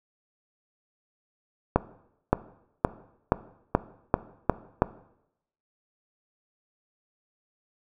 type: accelerating click train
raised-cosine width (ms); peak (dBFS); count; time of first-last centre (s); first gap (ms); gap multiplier
1; -4; 8; 1.76-4.821; 570; 0.91
effects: noise-tail reverb RT60 0.8 s tail -17 dB re dry